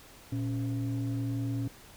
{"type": "tone pair together", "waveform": "sine", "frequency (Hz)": [116.54, 277.6], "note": ["A#2", "C#4"], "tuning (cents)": [0, 3], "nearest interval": "octave + minor third", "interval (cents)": 1503, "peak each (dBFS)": [-29, -32], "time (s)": [0.32, 1.68], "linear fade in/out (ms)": 5, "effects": ["tanh soft clip ceiling -26 dBFS", "pink hiss -53 dBFS RMS until 1.96 s"]}